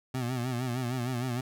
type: tone with vibrato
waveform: 25% pulse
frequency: 124.5 Hz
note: B2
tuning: 14 cents sharp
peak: -26 dBFS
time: 0.14-1.41 s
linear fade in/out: 5 ms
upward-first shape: sine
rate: 6.5 Hz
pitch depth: 89 cents each way
effects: none